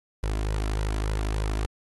sawtooth tone with flanger, 52.5 Hz, G#1, 19 cents sharp, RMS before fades -27 dBFS, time 0.23-1.66 s, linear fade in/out 0 ms, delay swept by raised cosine 2 to 3 ms, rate 3.4 Hz, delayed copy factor +0.6, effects AAC 32 kbps

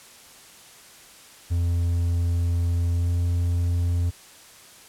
triangle tone with pitch glide, 86 to 86.85 Hz, F2 to F2, -26 to -9 cents, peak -18 dBFS, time 1.5-4.11 s, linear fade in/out 20 ms, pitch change +17 cents, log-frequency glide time 2.93-3.1 s, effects white hiss -48 dBFS RMS until 4.88 s + low-pass 11000 Hz 12 dB/octave

